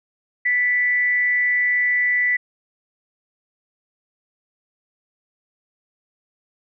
sine tone with frequency modulation, 1975.5 Hz, B6, in tune, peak -16 dBFS, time 0.45-2.37 s, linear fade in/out 10 ms, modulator 236 Hz, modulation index 0.24, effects none

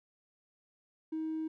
triangle tone, 316.9 Hz, D#4, 32 cents sharp, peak -30 dBFS, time 1.12-1.48 s, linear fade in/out 10 ms, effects tanh soft clip ceiling -30 dBFS

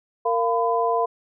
sine tone cluster, 461.2 / 693 / 1006 Hz, A#4 / F5 / B5, -19 / -14 / +32 cents, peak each -23 dBFS, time 0.25-1.06 s, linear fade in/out 10 ms, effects none

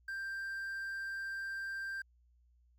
triangle tone with quantisation, 1579 Hz, G6, 12 cents sharp, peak -36 dBFS, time 0.08-2.02 s, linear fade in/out 5 ms, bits 11, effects added 60 Hz sine -65 dBFS peak until 2.78 s

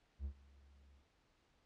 triangle tone with ADSR envelope, 69.3 Hz, C#2, in tune, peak -36 dBFS, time 0.19-1.07 s, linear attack 59 ms, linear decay 82 ms, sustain -24 dB, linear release 120 ms, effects pink hiss -75 dBFS RMS until 1.65 s + low-pass 5000 Hz 12 dB/octave

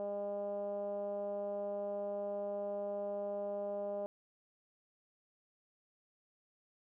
10% pulse tone with low-pass filter, 202.8 Hz, G#3, 41 cents flat, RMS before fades -39 dBFS, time 0-4.06 s, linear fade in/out 0 ms, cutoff 620 Hz, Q 5.1, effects none

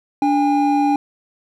triangle tone pair together, 290.5 / 810 Hz, D4 / G#5, -19 / -43 cents, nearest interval octave + tritone, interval 1776 cents, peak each -14 / -15 dBFS, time 0.22-0.96 s, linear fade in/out 2 ms, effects none

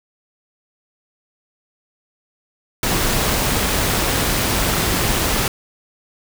pink noise with amplitude modulation, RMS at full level -17 dBFS, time 2.83-5.48 s, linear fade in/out 2 ms, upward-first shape sine, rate 204 Hz, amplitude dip 35%, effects none

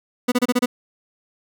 30% pulse tone bursts, 246.9 Hz, B3, in tune, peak -12 dBFS, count 6, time 0.28-0.66 s, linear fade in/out 10 ms, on 40 ms, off 28 ms, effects none

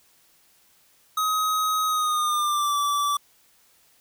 square tone with pitch glide, 1264 to 1159.1 Hz, D#6 to D6, +27 to -23 cents, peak -22 dBFS, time 1.17-3.17 s, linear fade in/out 5 ms, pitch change -150 cents, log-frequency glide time 1.87-2.77 s, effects white hiss -60 dBFS RMS until 4 s

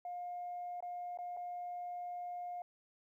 sine tone with dropouts, 710 Hz, F5, 28 cents sharp, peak -39 dBFS, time 0.05-2.62 s, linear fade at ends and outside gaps 2 ms, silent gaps 0.805-0.825 / 1.174-1.187 / 1.367-1.371 s, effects tanh soft clip ceiling -36 dBFS + 13-bit

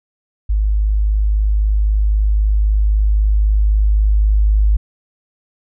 sine tone with level ramp, 51.91 Hz, G#1, in tune, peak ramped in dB -12 to -9 dBFS, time 0.49-4.77 s, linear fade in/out 10 ms, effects none

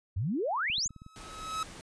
sine exponential sweep, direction up, 82.41 to 7459 Hz, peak -28 dBFS, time 0.16-0.88 s, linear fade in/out 10 ms
clicks, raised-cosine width 5 ms, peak -35 dBFS, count 7, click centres 0.7 / 0.782 / 0.861 / 0.907 / 0.963 / 1.019 / 1.064 s
45% pulse tone with exponential growth, 1286 Hz, E6, 43 cents flat, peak -29 dBFS, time 0.89-1.63 s, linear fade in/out 2 ms, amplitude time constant 160 ms
pink noise, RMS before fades -47 dBFS, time 1.16-1.81 s, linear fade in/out 0 ms
effects resampled to 22050 Hz

